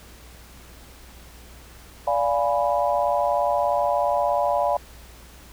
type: chord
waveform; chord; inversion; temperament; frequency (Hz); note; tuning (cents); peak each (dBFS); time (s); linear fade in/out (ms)
sine; D diminished seventh; none; equal with one note detuned; 581.6 / 698.5 / 830.6 / 987.8; D5 / F5 / Ab5 / Cb6; -17 / 0 / 0 / 0; -23 / -24 / -26 / -26; 2.07-4.77; 5
effects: added 60 Hz sine -46 dBFS peak until 5.52 s + pink hiss -48 dBFS RMS until 5.52 s